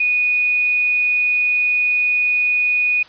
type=tone with quantisation; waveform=sine; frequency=2475 Hz; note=D#7; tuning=10 cents flat; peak=-14 dBFS; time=0-3.03 s; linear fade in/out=5 ms; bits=7; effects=white hiss -44 dBFS RMS until 3.08 s + resampled to 11025 Hz